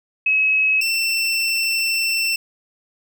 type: tone pair in turn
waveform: sine / 25% pulse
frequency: 2565 / 2687 Hz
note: E7 / E7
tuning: -48 / +33 cents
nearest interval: minor second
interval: 81 cents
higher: second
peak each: -14 dBFS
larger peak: neither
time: 0.26-0.81 / 0.81-2.36 s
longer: second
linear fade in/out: 5 ms
effects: none

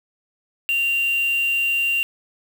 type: tone with quantisation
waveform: sine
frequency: 2771 Hz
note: F7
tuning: 14 cents flat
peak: -18 dBFS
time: 0.69-2.03 s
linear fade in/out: 0 ms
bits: 5
effects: none

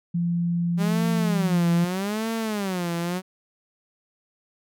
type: tone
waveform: sine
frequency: 171.8 Hz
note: F3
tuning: 28 cents flat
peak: -21 dBFS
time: 0.14-1.85 s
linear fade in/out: 10 ms
type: tone with vibrato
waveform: sawtooth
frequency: 196 Hz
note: G3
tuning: in tune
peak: -21 dBFS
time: 0.77-3.22 s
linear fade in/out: 50 ms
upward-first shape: sine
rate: 0.8 Hz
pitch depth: 250 cents each way
effects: none

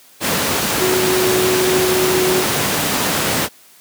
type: tone in noise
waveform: sine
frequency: 370 Hz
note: F#4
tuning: in tune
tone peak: -15 dBFS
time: 0.79-2.45 s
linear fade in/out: 50 ms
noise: pink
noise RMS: -17 dBFS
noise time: 0.2-3.49 s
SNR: -1 dB
effects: white hiss -47 dBFS RMS until 3.8 s + high-pass 150 Hz 12 dB/octave

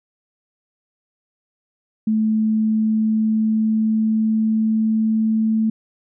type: tone with pitch glide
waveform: sine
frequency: 218 to 220.4 Hz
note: A3 to A3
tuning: -16 to +3 cents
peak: -15 dBFS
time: 2.07-5.7 s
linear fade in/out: 5 ms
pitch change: +19 cents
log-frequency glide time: 2.44-5.54 s
effects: none

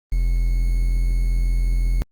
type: tone with quantisation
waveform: triangle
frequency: 42.78 Hz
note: F1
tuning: 35 cents flat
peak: -14 dBFS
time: 0.12-2.02 s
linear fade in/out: 0 ms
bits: 7
effects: Opus 24 kbps

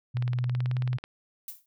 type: tone with pitch glide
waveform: sine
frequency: 122.9 to 125.41 Hz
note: B2 to B2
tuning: -8 to +27 cents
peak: -25 dBFS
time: 0.14-0.98 s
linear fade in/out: 20 ms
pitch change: +35 cents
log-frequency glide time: 0.27-0.79 s
type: click train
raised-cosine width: 0.3 ms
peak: -23 dBFS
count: 17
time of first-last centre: 0.17-1.04 s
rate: 18.4 Hz
type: noise with exponential decay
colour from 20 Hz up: violet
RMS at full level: -35 dBFS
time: 1.48-1.66 s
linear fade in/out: 2 ms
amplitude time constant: 38 ms
effects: none

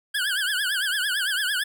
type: tone with vibrato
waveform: 25% pulse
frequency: 1574 Hz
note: G6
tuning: 7 cents sharp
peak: -19 dBFS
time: 0.14-1.64 s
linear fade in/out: 10 ms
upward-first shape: triangle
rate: 8.9 Hz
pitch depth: 180 cents each way
effects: none

